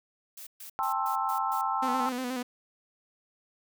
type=noise bursts; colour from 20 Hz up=blue; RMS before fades=-44 dBFS; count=6; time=0.37-1.614 s; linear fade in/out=5 ms; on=99 ms; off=130 ms
type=chord; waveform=sine; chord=A minor seventh; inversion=third; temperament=just; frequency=792 / 880 / 1056 / 1320 Hz; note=G5 / A5 / C6 / E6; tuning=+18 / 0 / +16 / +2 cents; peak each=-32 dBFS; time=0.79-2.09 s; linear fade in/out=0 ms
type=tone with vibrato; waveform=sawtooth; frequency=252.4 Hz; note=B3; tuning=38 cents sharp; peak=-27 dBFS; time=1.82-2.43 s; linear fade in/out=10 ms; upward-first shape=square; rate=8.3 Hz; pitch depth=45 cents each way
effects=none